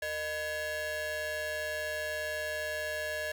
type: ring-modulated tone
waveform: 45% pulse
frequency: 537 Hz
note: C5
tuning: 45 cents sharp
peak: -30 dBFS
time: 0.02-3.32 s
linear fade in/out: 5 ms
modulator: 1150 Hz
effects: 10-bit